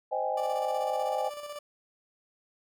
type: chord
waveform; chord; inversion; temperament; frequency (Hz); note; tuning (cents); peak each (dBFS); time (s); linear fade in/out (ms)
sine; Ab major seventh; first; just; 519.1 / 623 / 778.7 / 830.6; C5 / Eb5 / G5 / Ab5; -14 / +2 / -12 / 0; -33; 0.11-1.3; 20
type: tone with tremolo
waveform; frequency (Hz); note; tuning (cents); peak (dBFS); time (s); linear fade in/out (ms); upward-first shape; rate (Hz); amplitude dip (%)
30% pulse; 587.3; D5; 0; -34; 0.37-1.59; 5; square; 16; 45
effects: none